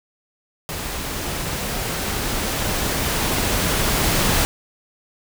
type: noise with level ramp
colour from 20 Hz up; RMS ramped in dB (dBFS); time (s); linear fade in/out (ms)
pink; -28 to -18; 0.69-4.45; 0
effects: none